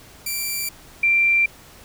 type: tone pair in turn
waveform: 5% pulse / sine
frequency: 2349 / 2360 Hz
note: D7 / D7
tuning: 0 / +8 cents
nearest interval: unison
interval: 8 cents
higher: second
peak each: -14 dBFS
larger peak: neither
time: 0.26-0.69 / 1.03-1.46 s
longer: neither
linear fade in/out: 5 ms
effects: pink hiss -46 dBFS RMS until 1.84 s